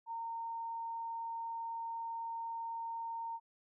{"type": "tone", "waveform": "sine", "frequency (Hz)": 918, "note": "A#5", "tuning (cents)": -27, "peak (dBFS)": -38, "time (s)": [0.06, 3.4], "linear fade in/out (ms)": 50, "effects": []}